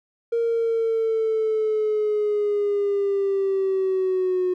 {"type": "linear sweep", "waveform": "triangle", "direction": "down", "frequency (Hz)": [466, 363], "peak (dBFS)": -16, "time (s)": [0.32, 4.54], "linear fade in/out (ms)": 10, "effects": ["tanh soft clip ceiling -16 dBFS"]}